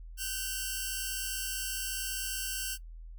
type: tone cluster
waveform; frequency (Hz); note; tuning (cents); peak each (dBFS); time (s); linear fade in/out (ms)
5% pulse; 1499 / 1559 / 2755; F#6 / G6 / F7; +22 / -10 / -24; -28; 0.17-2.78; 50
effects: noise-tail reverb RT60 0.1 s tail -18 dB re dry + added 41 Hz sine -43 dBFS peak until 3.18 s